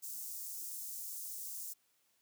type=high-pass noise; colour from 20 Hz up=white; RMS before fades=-44 dBFS; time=0.02-1.74 s; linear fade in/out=20 ms; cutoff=6200 Hz; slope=24 dB/octave; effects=white hiss -75 dBFS RMS until 2.21 s + high-pass 80 Hz 12 dB/octave